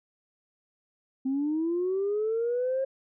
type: linear sweep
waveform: sine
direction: up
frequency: 259.2 to 540 Hz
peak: -24 dBFS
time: 1.25-2.85 s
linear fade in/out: 10 ms
effects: tanh soft clip ceiling -21 dBFS